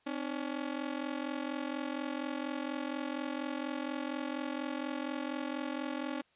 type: ring-modulated tone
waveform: sawtooth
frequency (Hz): 282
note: C#4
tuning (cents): +30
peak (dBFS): -28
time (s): 0.06-6.22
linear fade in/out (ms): 10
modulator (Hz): 22.1
effects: white hiss -70 dBFS RMS until 6.35 s + resampled to 8000 Hz